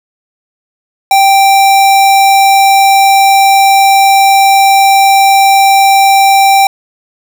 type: tone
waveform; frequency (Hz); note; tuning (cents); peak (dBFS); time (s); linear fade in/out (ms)
square; 784; G5; 0; -4; 1.11-6.67; 2
effects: none